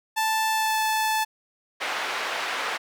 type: tone with pitch glide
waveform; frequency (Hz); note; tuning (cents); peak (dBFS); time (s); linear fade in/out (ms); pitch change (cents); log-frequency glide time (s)
sawtooth; 880 to 872.9; A5 to A5; 0 to -14; -18; 0.16-1.25; 20; -14; 0.49-0.79
type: band-pass noise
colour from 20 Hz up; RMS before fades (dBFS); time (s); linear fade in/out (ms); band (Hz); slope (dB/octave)
white; -29; 1.8-2.78; 20; 590 to 2200; 12
effects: none